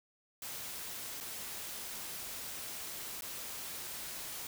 white noise with dropouts, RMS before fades -43 dBFS, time 0.42-4.47 s, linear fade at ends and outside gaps 2 ms, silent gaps 1.203-1.208 / 3.21-3.22 s, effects none

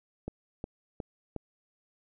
click train, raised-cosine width 2 ms, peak -22 dBFS, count 4, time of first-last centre 0.28-1.363 s, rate 2.77 Hz, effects none

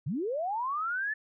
sine linear sweep, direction up, 114.4 to 1770 Hz, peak -29 dBFS, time 0.06-1.14 s, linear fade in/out 10 ms, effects none

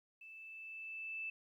sine tone with level ramp, 2637 Hz, E7, in tune, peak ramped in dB -52 to -39 dBFS, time 0.21-1.3 s, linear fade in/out 5 ms, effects 13-bit

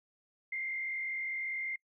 sine tone with frequency modulation, 2102 Hz, C7, 7 cents sharp, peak -34 dBFS, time 0.52-1.76 s, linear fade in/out 5 ms, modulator 44.8 Hz, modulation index 0.99, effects noise-tail reverb RT60 0.1 s tail -26 dB re dry

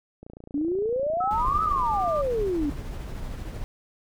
click train, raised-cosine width 2 ms, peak -29 dBFS, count 54, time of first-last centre 0.23-2.077 s, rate 28.7 Hz
sine exponential two-way sweep, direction up then down, 277.2 to 1316 to 277.2 Hz, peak -23 dBFS, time 0.54-2.7 s, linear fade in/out 5 ms, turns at 1.63 s
sine tone with pitch glide, 1300 to 1192.1 Hz, E6 to D6, -24 to +26 cents, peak -27 dBFS, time 1.2-2.22 s, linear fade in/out 10 ms, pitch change -150 cents, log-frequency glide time 1.36-1.47 s
brown noise with tremolo, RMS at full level -32 dBFS, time 1.31-3.64 s, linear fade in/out 0 ms, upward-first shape triangle, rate 13 Hz, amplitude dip 35%
effects none

